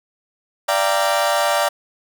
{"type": "chord", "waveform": "30% pulse", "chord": "G minor seventh", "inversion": "second", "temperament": "equal with one note detuned", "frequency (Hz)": [587.3, 685.3, 784, 932.3], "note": ["D5", "F5", "G5", "Bb5"], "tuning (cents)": [0, -33, 0, 0], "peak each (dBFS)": [-17, -19, -21, -21], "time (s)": [0.68, 1.69], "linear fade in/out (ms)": 10, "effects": []}